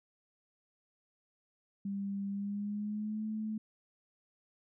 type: tone with pitch glide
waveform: sine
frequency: 198.6 to 216.6 Hz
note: G3 to A3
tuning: +23 to -27 cents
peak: -34 dBFS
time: 1.85-3.58 s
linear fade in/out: 5 ms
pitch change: +150 cents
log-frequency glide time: 2.29-3.25 s
effects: none

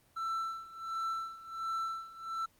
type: tone with tremolo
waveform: triangle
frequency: 1334 Hz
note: E6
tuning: 20 cents sharp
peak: -30 dBFS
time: 0.16-2.46 s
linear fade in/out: 10 ms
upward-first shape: sine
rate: 1.4 Hz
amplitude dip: 85%
effects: pink hiss -67 dBFS RMS until 2.59 s + Opus 24 kbps

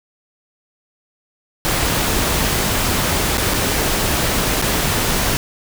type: noise with dropouts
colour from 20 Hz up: pink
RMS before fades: -18 dBFS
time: 1.65-5.37 s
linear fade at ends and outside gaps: 0 ms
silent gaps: 3.373-3.38 / 3.537-3.542 / 4.616-4.623 s
effects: none

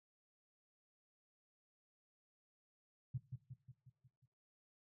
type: tone with echo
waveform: sine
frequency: 129.1 Hz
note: C3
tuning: 23 cents flat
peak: -37 dBFS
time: 3.14-3.18 s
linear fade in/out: 10 ms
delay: 180 ms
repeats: 6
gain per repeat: -5 dB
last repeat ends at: 4.26 s
effects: noise-tail reverb RT60 0.4 s tail -17 dB re dry

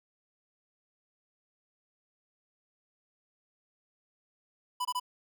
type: tone bursts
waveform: square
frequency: 993 Hz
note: B5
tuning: 9 cents sharp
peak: -30 dBFS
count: 3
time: 4.8-4.999 s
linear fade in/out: 10 ms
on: 51 ms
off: 23 ms
effects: none

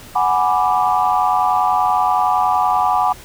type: chord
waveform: sine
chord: G# half-diminished seventh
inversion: third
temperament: equal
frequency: 740 / 830.6 / 987.8 / 1174.7 Hz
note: F#5 / G#5 / B5 / D6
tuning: 0 / 0 / 0 / 0 cents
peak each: -17 / -18 / -19 / -19 dBFS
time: 0.15-3.13 s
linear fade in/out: 10 ms
effects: tanh soft clip ceiling -3 dBFS + pink hiss -39 dBFS RMS until 3.24 s

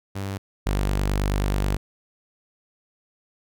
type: tone pair in turn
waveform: sawtooth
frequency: 98 / 49.31 Hz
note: G2 / G1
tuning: 0 / +11 cents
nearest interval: octave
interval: 1189 cents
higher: first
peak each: -24 / -17 dBFS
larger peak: second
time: 0.15-0.38 / 0.66-1.77 s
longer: second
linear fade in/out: 10 ms
effects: none

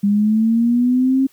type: linear sweep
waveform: sine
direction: up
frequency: 199.8 to 270 Hz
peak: -12 dBFS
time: 0.03-1.27 s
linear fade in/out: 10 ms
effects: white hiss -55 dBFS RMS until 1.32 s

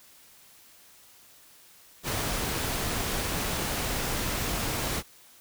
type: noise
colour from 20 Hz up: pink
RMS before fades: -30 dBFS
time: 2.03-5.03 s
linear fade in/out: 50 ms
effects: white hiss -55 dBFS RMS until 5.4 s

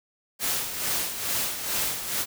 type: noise with tremolo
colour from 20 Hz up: white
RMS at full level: -26 dBFS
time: 0.39-2.26 s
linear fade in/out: 50 ms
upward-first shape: sine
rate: 2.3 Hz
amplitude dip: 60%
effects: none

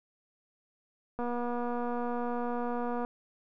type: click train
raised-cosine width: 1 ms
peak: -22 dBFS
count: 449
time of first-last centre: 1.19-3.049 s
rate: 241 Hz
effects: none

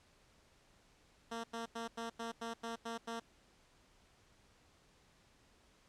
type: tone bursts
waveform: 10% pulse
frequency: 230 Hz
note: A#3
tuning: 23 cents flat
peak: -32 dBFS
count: 9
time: 1.31-3.2 s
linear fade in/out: 10 ms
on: 130 ms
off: 90 ms
effects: pink hiss -68 dBFS RMS until 5.88 s + low-pass 8000 Hz 12 dB/octave

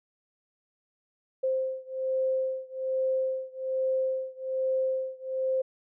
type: beating tone pair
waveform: sine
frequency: 523 / 524.2 Hz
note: C5 / C5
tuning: -1 / +3 cents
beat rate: 1.2 Hz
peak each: -29 / -30 dBFS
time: 1.43-5.62 s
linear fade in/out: 10 ms
effects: none

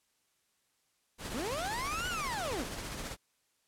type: noise with tremolo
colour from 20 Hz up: pink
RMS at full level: -39 dBFS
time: 1.18-3.17 s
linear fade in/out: 50 ms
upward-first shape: sine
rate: 15 Hz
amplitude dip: 35%
type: linear two-way sweep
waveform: 30% pulse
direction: up then down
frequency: 203.4 to 1502 to 203.4 Hz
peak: -32 dBFS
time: 1.34-2.64 s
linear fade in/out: 5 ms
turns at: 2.08 s
effects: white hiss -75 dBFS RMS until 3.67 s + low-pass 11000 Hz 12 dB/octave

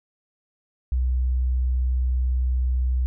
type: tone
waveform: sine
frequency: 63 Hz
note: B1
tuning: 35 cents sharp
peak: -19 dBFS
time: 0.92-3.06 s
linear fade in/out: 0 ms
effects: none

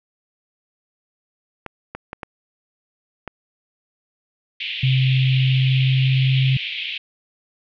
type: clicks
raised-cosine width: 0.5 ms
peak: -15 dBFS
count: 5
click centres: 1.663 / 1.95 / 2.131 / 2.232 / 3.277 s
type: band-pass noise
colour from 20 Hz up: white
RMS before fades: -28 dBFS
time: 4.6-6.98 s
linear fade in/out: 5 ms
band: 2300 to 3400 Hz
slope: 48 dB/octave
type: tone with pitch glide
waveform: sine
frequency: 130.8 to 132.09 Hz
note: C3 to C3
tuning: 0 to +17 cents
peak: -14 dBFS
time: 4.83-6.57 s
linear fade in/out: 5 ms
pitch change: +17 cents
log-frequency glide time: 5.48-6.46 s
effects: none

